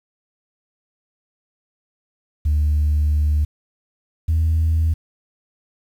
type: tone pair in turn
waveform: sine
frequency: 75 / 80.55 Hz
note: D2 / E2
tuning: +37 / -39 cents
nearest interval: minor second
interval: 124 cents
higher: second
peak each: -13 / -13 dBFS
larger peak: neither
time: 2.45-3.45 / 4.28-4.94 s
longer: first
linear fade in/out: 10 ms
effects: tanh soft clip ceiling -12 dBFS + 8-bit